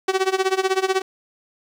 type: tone with tremolo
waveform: sawtooth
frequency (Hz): 380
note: F#4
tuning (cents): +46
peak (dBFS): -11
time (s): 0.08-1.02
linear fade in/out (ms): 5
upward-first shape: sine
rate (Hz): 16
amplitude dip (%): 90
effects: low-pass 7000 Hz 12 dB/octave + 8-bit